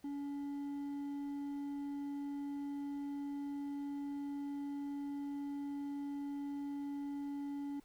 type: tone with hard clipping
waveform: triangle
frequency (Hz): 283.8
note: C#4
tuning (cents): +41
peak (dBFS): -40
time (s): 0.04-7.8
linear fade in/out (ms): 5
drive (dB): 7
effects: pink hiss -69 dBFS RMS until 7.84 s